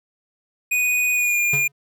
square tone with pitch glide, 2479 to 2414 Hz, D#7 to D7, -7 to +47 cents, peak -18 dBFS, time 0.71-1.68 s, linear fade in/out 10 ms, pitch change -46 cents, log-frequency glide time 1.13-1.4 s
square tone with exponential decay, 140.4 Hz, C#3, 22 cents sharp, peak -23 dBFS, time 1.53-1.72 s, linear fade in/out 5 ms, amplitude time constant 41 ms
effects none

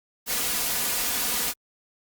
white noise with comb filter, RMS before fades -26 dBFS, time 0.26-1.54 s, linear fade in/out 50 ms, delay 4.1 ms, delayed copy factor +0.55, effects Opus 48 kbps

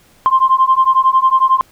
sine beating tone pair, 1046 / 1057 Hz, C6 / C6, -1 / +17 cents, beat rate 11 Hz, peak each -11 dBFS, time 0.26-1.61 s, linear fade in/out 0 ms, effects tanh soft clip ceiling -1 dBFS + pink hiss -50 dBFS RMS until 1.71 s

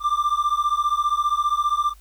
triangle beating tone pair, 1179 / 1194 Hz, D6 / D6, +6 / +28 cents, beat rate 15 Hz, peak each -20 dBFS, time 0-1.94 s, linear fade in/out 50 ms, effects added 50 Hz sine -46 dBFS peak until 2 s + white hiss -57 dBFS RMS until 2 s

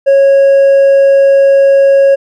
sine tone with hard clipping, 550 Hz, C#5, 14 cents flat, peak -4 dBFS, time 0.06-2.16 s, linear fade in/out 20 ms, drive 2 dB, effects none

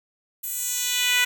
10% pulse tone with high-pass filter sweep, 493.9 Hz, B4, in tune, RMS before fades -24 dBFS, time 0.43-1.25 s, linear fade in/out 10 ms, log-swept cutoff 12000 to 1900 Hz, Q 1.3, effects none

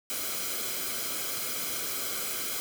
white noise with comb filter, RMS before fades -33 dBFS, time 0.1-2.6 s, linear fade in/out 0 ms, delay 1.1 ms, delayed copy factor -0.65, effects none

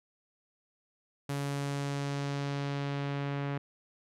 sawtooth tone with low-pass filter sweep, 141.2 Hz, C#3, 32 cents sharp, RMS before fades -34 dBFS, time 1.29-3.58 s, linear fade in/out 5 ms, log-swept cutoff 12000 to 2300 Hz, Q 1, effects none

